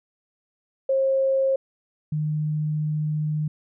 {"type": "tone pair in turn", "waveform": "sine", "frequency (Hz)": [536, 152.47], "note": ["C5", "D#3"], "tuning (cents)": [42, -35], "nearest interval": "octave + minor seventh", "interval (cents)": 2177, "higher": "first", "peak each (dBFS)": [-18, -22], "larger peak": "first", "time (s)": [[0.89, 1.56], [2.12, 3.48]], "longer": "second", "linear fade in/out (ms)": 5, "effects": []}